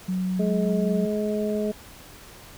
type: tone with pitch glide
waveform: sine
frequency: 185 to 186.29 Hz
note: F#3 to F#3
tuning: 0 to +12 cents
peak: -23 dBFS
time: 0.08-1.06 s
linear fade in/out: 10 ms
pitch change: +12 cents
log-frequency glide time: 0.6-0.84 s
type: harmonic tone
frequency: 211 Hz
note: G#3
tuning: 28 cents sharp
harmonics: 1 / 2 / 3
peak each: -26 / -27 / -30 dBFS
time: 0.39-1.72 s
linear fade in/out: 10 ms
effects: pink hiss -46 dBFS RMS until 2.57 s